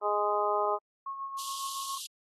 harmonic tone, 207.4 Hz, G#3, 2 cents flat, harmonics 2 / 3 / 4 / 5 / 6, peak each -32 / -32 / -32 / -32 / -32 dBFS, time 0.01-0.79 s, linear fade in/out 50 ms
sine tone with tremolo, 1091 Hz, C#6, 28 cents flat, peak -33 dBFS, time 1.06-1.98 s, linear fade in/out 5 ms, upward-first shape sine, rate 7.2 Hz, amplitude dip 50%
pink high-pass noise, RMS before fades -40 dBFS, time 1.38-2.07 s, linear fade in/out 10 ms, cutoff 2900 Hz, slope 96 dB/octave
effects AAC 32 kbps

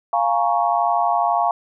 sine chord, Bb minor seventh, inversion second, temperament equal, 698.5 / 830.6 / 932.3 / 1108.7 Hz, F5 / Ab5 / Bb5 / Db6, 0 / 0 / 0 / 0 cents, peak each -19 / -22 / -23 / -23 dBFS, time 0.13-1.51 s, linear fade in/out 2 ms, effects none

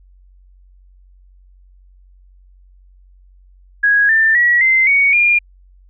sine tone with pitch steps, 1656 / 1785.1 / 1924.3 / 2074 / 2236 / 2411 Hz, G#6 / A6 / B6 / C7 / C#7 / D7, -5 / +25 / -45 / -16 / +14 / +45 cents, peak -9 dBFS, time 3.83-5.39 s, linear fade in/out 10 ms, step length 260 ms, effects added 46 Hz sine -44 dBFS peak until 5.89 s

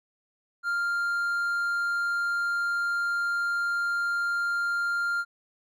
triangle tone, 1396.9 Hz, F6, in tune, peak -23 dBFS, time 0.63-5.25 s, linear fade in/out 50 ms, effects none

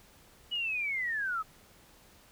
sine linear sweep, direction down, 2953 to 1246 Hz, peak -30 dBFS, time 0.51-1.43 s, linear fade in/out 20 ms
click, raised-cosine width 0.2 ms, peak -37 dBFS, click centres 0.556 s
effects pink hiss -59 dBFS RMS until 2.31 s

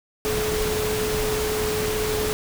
sine tone in noise, 428.4 Hz, A4, 46 cents flat, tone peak -24 dBFS, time 0.25-2.33 s, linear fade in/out 0 ms, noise pink, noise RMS -27 dBFS, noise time 0.25-2.33 s, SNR 0 dB, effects none

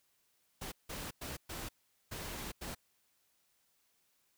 pink noise bursts at uneven times, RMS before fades -43 dBFS, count 6, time 0.61-0.72 / 0.89-1.11 / 1.21-1.37 / 1.49-1.69 / 2.11-2.52 / 2.61-2.75 s, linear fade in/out 10 ms, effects white hiss -75 dBFS RMS until 4.37 s

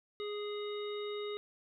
harmonic tone, 415.3 Hz, G#4, in tune, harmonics 1 / 3 / 5 / 7 / 9, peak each -37 / -48 / -51 / -54 / -47 dBFS, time 0.2-1.37 s, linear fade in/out 0 ms, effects 13-bit

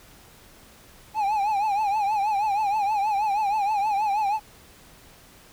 triangle tone with vibrato, 829 Hz, G#5, 3 cents flat, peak -19 dBFS, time 1.14-4.4 s, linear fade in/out 50 ms, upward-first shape triangle, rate 6.3 Hz, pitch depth 120 cents each way, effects pink hiss -51 dBFS RMS until 5.52 s

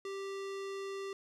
square tone, 392 Hz, G4, in tune, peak -39 dBFS, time 0.05-1.13 s, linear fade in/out 2 ms, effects low-pass 7000 Hz 12 dB/octave + 12-bit

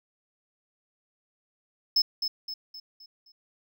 triangle tone with echo, 5220 Hz, E8, 18 cents flat, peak -18 dBFS, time 1.96-2.02 s, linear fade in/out 5 ms, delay 260 ms, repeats 5, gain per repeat -7 dB, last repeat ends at 3.32 s, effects none

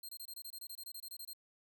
10% pulse tone bursts, 4186 Hz, C8, in tune, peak -38 dBFS, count 16, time 0.03-1.334 s, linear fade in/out 5 ms, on 59 ms, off 24 ms, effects none

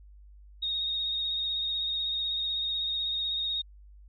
sine tone with vibrato, 3729 Hz, A#7, in tune, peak -28 dBFS, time 0.62-3.62 s, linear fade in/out 10 ms, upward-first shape sine, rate 16 Hz, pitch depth 25 cents each way, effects added 50 Hz sine -49 dBFS peak until 4.08 s

